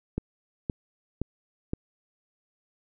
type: click train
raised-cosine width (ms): 3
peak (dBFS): -15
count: 4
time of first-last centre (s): 0.18-1.734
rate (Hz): 1.93
effects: none